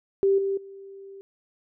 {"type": "tone with level steps", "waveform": "sine", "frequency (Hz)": 392, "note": "G4", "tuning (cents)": 0, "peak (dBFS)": [-17, -23, -40], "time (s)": [0.23, 1.21], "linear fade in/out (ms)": 0, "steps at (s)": [0.38, 0.57], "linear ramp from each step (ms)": 5, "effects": []}